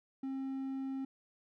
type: tone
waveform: triangle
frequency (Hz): 267.7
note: C4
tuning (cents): +40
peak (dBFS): -34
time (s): 0.23-1.05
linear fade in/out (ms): 5
effects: none